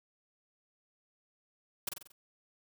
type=noise with echo; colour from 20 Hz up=white; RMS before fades=-34 dBFS; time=1.87-1.89 s; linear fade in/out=5 ms; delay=46 ms; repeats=5; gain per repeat=-5 dB; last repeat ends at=2.12 s; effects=none